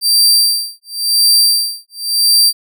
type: tone with tremolo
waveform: sawtooth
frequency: 4696 Hz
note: D8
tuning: 1 cent flat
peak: -4 dBFS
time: 0.01-2.53 s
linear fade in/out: 50 ms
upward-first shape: sine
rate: 0.94 Hz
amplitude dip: 100%
effects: none